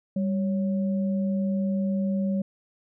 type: tone pair together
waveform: sine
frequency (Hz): 196.01 / 554.4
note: G3 / C#5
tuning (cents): 0 / 0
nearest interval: octave + tritone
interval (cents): 1800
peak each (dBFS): -23 / -34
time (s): 0.16-2.42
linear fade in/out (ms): 5
effects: none